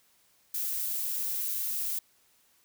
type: noise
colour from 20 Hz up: violet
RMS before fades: -32 dBFS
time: 0.54-1.99 s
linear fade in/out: 5 ms
effects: white hiss -66 dBFS RMS until 2.64 s